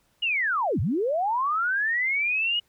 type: linear two-way sweep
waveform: sine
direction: down then up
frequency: 2927 to 78.4 to 2927 Hz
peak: -22 dBFS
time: 0.22-2.6 s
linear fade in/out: 10 ms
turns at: 0.8 s
effects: pink hiss -67 dBFS RMS until 2.68 s